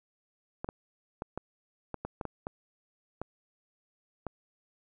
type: clicks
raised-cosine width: 1 ms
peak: -21 dBFS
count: 11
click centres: 0.645 / 0.689 / 1.221 / 1.376 / 1.943 / 2.05 / 2.212 / 2.253 / 2.469 / 3.216 / 4.267 s
effects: none